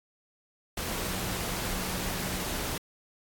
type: tone in noise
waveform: sine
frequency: 185 Hz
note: F#3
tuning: in tune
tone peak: -39 dBFS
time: 1.09-2.44 s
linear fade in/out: 5 ms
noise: pink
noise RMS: -33 dBFS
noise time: 0.77-2.78 s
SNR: -9 dB
effects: AAC 64 kbps